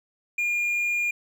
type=tone; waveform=triangle; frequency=2417 Hz; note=D7; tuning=49 cents sharp; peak=-21 dBFS; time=0.38-1.11 s; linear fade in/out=5 ms; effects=none